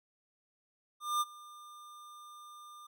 square tone with ADSR envelope, 1200 Hz, D6, 37 cents sharp, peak -28 dBFS, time 1-2.87 s, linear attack 210 ms, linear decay 33 ms, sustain -22 dB, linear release 8 ms, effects none

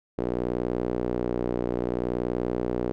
sawtooth tone with band-pass filter, 60.6 Hz, B1, 32 cents flat, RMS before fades -28 dBFS, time 0.18-2.92 s, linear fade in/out 0 ms, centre 400 Hz, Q 2, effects none

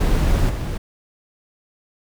brown noise with level steps, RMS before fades -17 / -24 dBFS, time 0-0.78 s, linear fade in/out 10 ms, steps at 0.49 s, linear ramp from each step 10 ms, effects none

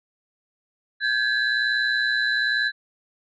sine tone cluster, 1577 / 1698 / 3999 Hz, G6 / G#6 / B7, +10 / +38 / +21 cents, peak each -24 / -22 / -27 dBFS, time 1-2.72 s, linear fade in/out 50 ms, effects tanh soft clip ceiling -11 dBFS

